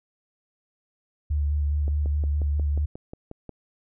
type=tone with vibrato; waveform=sine; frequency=73.3 Hz; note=D2; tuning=3 cents flat; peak=-21 dBFS; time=1.3-2.86 s; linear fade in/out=10 ms; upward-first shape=square; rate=4.8 Hz; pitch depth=19 cents each way
type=click train; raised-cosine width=2 ms; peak=-24 dBFS; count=10; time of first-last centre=1.88-3.493 s; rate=5.58 Hz
effects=none